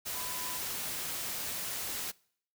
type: tone in noise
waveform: sine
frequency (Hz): 1000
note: B5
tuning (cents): +21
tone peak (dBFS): -45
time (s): 0.14-0.59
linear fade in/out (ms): 20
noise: white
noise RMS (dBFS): -37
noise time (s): 0.05-2.12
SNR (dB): -11
effects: noise-tail reverb RT60 0.6 s tail -24 dB re dry